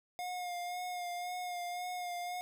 square tone with vibrato, 714 Hz, F5, 38 cents sharp, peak -38 dBFS, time 0.19-2.41 s, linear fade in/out 0 ms, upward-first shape sine, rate 1.9 Hz, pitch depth 27 cents each way, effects none

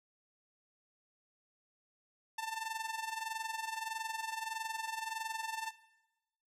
sawtooth tone with amplitude modulation, 891 Hz, A5, 22 cents sharp, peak -31 dBFS, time 2.38-5.71 s, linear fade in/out 5 ms, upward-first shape sine, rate 21.6 Hz, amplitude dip 75%, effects noise-tail reverb RT60 1.0 s tail -17 dB re dry + low-pass 12000 Hz 12 dB/octave

